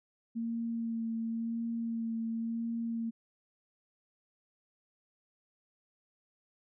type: tone with vibrato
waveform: sine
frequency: 228.9 Hz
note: A#3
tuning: 31 cents flat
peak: -32 dBFS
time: 0.35-3.11 s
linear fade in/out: 20 ms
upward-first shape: sine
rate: 0.94 Hz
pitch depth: 17 cents each way
effects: none